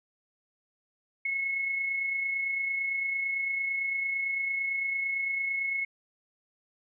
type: tone with amplitude modulation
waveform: sine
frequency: 2184 Hz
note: C#7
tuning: 26 cents flat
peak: -26 dBFS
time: 1.25-5.85 s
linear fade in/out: 5 ms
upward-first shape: sine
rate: 28.9 Hz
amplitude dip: 35%
effects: none